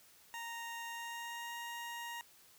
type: tone with pitch glide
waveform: 20% pulse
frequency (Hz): 930 to 940.3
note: A#5 to A#5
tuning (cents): -4 to +15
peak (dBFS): -37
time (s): 0.34-2.21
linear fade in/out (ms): 0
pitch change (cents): +19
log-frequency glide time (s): 0.86-1.55
effects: white hiss -63 dBFS RMS until 2.58 s